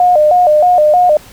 sine tone with vibrato, 659.3 Hz, E5, in tune, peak -5 dBFS, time 0-1.17 s, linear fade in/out 2 ms, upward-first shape square, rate 3.2 Hz, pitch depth 150 cents each way, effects pink hiss -38 dBFS RMS until 1.32 s

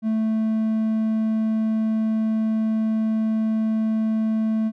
triangle tone, 220 Hz, A3, in tune, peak -17 dBFS, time 0.02-4.72 s, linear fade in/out 50 ms, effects none

